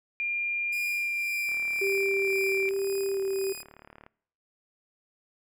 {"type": "tone with pitch glide", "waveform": "sine", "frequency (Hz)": [2400, 2357], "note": ["D7", "D7"], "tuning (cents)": [37, 6], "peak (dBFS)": -27, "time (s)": [0.2, 2.69], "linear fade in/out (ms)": 0, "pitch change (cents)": -31, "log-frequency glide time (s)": [0.79, 1.49]}
{"type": "tone with tremolo", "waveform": "10% pulse", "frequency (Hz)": 2483, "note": "D#7", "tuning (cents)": -4, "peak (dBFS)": -28, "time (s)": [0.72, 3.63], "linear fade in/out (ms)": 10, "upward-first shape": "sine", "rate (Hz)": 1.9, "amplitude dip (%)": 65}
{"type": "click train", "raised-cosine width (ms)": 0.5, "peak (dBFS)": -33, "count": 96, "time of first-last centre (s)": [1.49, 4.065], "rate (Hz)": 36.9}
{"type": "tone with vibrato", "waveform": "sine", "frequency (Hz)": 390.3, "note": "G4", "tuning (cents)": -8, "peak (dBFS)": -26, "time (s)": [1.81, 3.53], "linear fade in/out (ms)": 10, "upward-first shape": "square", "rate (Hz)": 1.1, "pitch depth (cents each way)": 9}
{"effects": ["noise-tail reverb RT60 0.7 s tail -24 dB re dry"]}